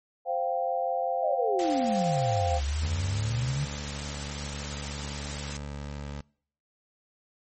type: chord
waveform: sine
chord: C suspended fourth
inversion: none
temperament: equal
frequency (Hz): 523.3 / 698.5 / 784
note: C5 / F5 / G5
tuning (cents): 0 / 0 / 0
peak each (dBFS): -30 / -29 / -31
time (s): 0.25-2.61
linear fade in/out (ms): 50
type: exponential two-way sweep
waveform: sine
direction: down then up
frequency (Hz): 665 to 68 to 147.6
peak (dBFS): -26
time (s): 1.22-3.66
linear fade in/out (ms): 20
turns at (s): 2.63
type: noise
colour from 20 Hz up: white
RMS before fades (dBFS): -37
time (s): 1.59-5.57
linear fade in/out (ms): 2
type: tone with vibrato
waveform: 20% pulse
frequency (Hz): 71.8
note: D2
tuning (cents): -39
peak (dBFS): -30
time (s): 2.82-6.21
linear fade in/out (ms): 5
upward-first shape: triangle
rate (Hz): 3.3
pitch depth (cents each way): 10
effects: noise-tail reverb RT60 0.6 s tail -26 dB re dry + MP3 32 kbps